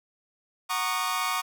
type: chord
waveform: sawtooth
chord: D# minor seventh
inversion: first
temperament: equal with one note detuned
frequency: 740 / 932.3 / 1108.7 / 1223.8 Hz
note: F#5 / A#5 / C#6 / D#6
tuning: 0 / 0 / 0 / -29 cents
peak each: -31 / -30 / -26 / -27 dBFS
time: 0.69-1.42 s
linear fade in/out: 20 ms
effects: none